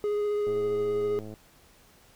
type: tone with vibrato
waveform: triangle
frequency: 415.3 Hz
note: G#4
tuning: in tune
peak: -23 dBFS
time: 0.04-1.19 s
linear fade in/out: 0 ms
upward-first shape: triangle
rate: 15 Hz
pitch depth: 14 cents each way
type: click train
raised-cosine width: 2 ms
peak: -29 dBFS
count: 94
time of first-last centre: 0.47-1.339 s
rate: 107 Hz
effects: pink hiss -58 dBFS RMS until 2.15 s